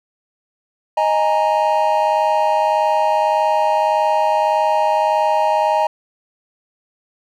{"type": "chord", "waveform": "triangle", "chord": "D# suspended fourth", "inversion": "none", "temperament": "equal", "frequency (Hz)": [622.3, 830.6, 932.3], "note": ["D#5", "G#5", "A#5"], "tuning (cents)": [0, 0, 0], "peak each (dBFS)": -16, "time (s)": [0.97, 5.87], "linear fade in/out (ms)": 5, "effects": []}